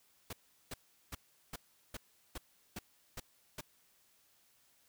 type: noise bursts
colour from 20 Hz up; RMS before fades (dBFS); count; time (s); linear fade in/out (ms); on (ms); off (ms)
pink; -43; 9; 0.3-3.61; 5; 30; 380
effects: white hiss -70 dBFS RMS until 4.88 s